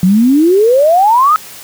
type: exponential sweep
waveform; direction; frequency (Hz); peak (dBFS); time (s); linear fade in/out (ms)
sine; up; 176.1 to 1300; -5; 0.03-1.36; 0
effects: white hiss -32 dBFS RMS until 1.63 s + high-pass 60 Hz 12 dB/octave